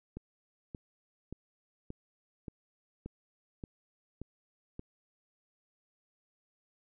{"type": "click train", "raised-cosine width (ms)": 3, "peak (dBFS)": -28, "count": 9, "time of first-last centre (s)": [0.17, 4.794], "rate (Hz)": 1.73, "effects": []}